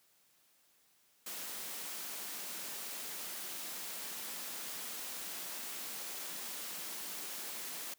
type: high-pass noise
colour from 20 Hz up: white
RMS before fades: -43 dBFS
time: 1.26-7.94 s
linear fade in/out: 5 ms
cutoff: 160 Hz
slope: 48 dB/octave
effects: white hiss -70 dBFS RMS until 7.98 s + high-pass 100 Hz 12 dB/octave